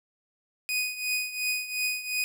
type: tone with tremolo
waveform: sawtooth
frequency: 2489 Hz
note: D#7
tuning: in tune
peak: -21 dBFS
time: 0.69-2.24 s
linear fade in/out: 0 ms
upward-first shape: triangle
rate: 2.8 Hz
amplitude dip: 80%
effects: none